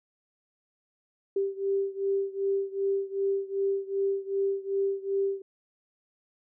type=beating tone pair; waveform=sine; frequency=392 / 394.6 Hz; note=G4 / G4; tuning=0 / +11 cents; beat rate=2.6 Hz; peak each=-28 / -30 dBFS; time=1.36-5.42 s; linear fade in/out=5 ms; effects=none